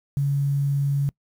sine tone with quantisation, 140.7 Hz, C#3, 26 cents sharp, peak -19 dBFS, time 0.17-1.09 s, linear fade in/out 0 ms, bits 8, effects noise-tail reverb RT60 0.1 s tail -25 dB re dry

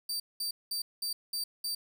sawtooth tone bursts, 4648 Hz, D8, 19 cents flat, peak -29 dBFS, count 6, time 0.09-1.75 s, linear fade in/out 5 ms, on 110 ms, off 200 ms, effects none

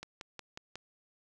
click train, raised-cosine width 0.2 ms, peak -25 dBFS, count 5, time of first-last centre 0.03-0.756 s, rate 5.51 Hz, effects none

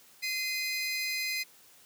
25% pulse tone pair together, 2064 / 2479 Hz, C7 / D#7, -24 / -7 cents, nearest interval minor third, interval 317 cents, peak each -29 / -31 dBFS, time 0.22-1.44 s, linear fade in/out 20 ms, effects white hiss -58 dBFS RMS until 1.85 s + high-pass 100 Hz 12 dB/octave

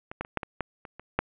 clicks, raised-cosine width 0.5 ms, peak -22 / -16 / -27 / -11 / -19 / -13 / -26 / -26 / -8 dBFS, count 9, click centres 0.115 / 0.21 / 0.249 / 0.373 / 0.432 / 0.607 / 0.852 / 0.996 / 1.19 s, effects resampled to 8000 Hz + 8-bit

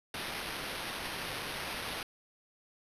white noise with sample-and-hold, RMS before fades -39 dBFS, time 0.14-2.03 s, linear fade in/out 2 ms, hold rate 7350 Hz, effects resampled to 32000 Hz

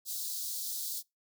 white high-pass noise, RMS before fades -37 dBFS, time 0.05-1.03 s, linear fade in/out 50 ms, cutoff 3800 Hz, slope 48 dB/octave, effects noise-tail reverb RT60 0.2 s tail -24 dB re dry

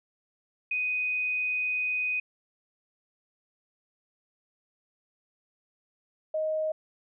sine tone pair in turn, 2496 / 625.4 Hz, D#7 / D#5, +5 / +9 cents, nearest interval 2 octaves, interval 2396 cents, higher first, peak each -26 dBFS, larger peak neither, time 0.71-2.2 / 6.34-6.72 s, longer first, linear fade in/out 5 ms, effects none

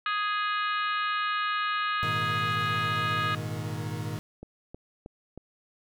harmonic tone, 415.3 Hz, G#4, in tune, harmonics 3 / 4 / 5 / 6 / 7 / 8 / 9 / 10, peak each -28 / -32 / -41 / -38 / -38 / -47 / -41 / -46 dBFS, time 0.06-3.35 s, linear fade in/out 2 ms
40% pulse chord, Ab suspended second, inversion none, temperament equal with one note detuned, 103.83 / 118.51 / 155.56 Hz, Ab2 / Bb2 / Eb3, 0 / +29 / 0 cents, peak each -35 dBFS, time 2.03-4.19 s, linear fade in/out 0 ms
click train, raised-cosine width 2 ms, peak -28 dBFS, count 4, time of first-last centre 4.43-5.376 s, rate 3.17 Hz
effects none

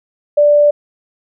sine tone, 587.3 Hz, D5, in tune, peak -6 dBFS, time 0.37-0.71 s, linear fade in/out 10 ms, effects none

